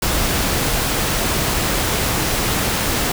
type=noise; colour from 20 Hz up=pink; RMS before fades=-19 dBFS; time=0.02-3.12 s; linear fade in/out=5 ms; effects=none